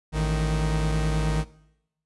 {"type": "tone pair together", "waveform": "45% pulse", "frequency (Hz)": [55, 155.56], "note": ["A1", "D#3"], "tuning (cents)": [0, 0], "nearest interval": "octave + tritone", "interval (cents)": 1800, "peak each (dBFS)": -25, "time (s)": [0.12, 1.45], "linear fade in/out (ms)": 50, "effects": ["noise-tail reverb RT60 0.8 s tail -20 dB re dry", "resampled to 24000 Hz"]}